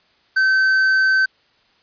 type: tone with tanh clipping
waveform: triangle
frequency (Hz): 1540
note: G6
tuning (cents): -31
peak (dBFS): -14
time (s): 0.36-1.26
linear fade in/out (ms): 10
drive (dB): 10
effects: white hiss -58 dBFS RMS until 1.82 s + resampled to 11025 Hz